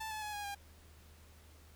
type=tone with pitch steps; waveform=sawtooth; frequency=880 / 860.9 / 842.2 / 823.9 / 806 Hz; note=A5 / A5 / G#5 / G#5 / G5; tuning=0 / -38 / +24 / -14 / +48 cents; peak=-36 dBFS; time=0-0.55 s; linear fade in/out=10 ms; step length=110 ms; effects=added 77 Hz sine -58 dBFS peak until 1.75 s + pink hiss -63 dBFS RMS until 1.75 s